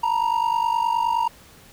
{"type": "ring-modulated tone", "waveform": "triangle", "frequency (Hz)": 935, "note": "A#5", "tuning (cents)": 5, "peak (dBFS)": -14, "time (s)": [0.03, 1.28], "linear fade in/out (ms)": 5, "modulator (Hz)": 24.8, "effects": ["pink hiss -49 dBFS RMS until 1.72 s"]}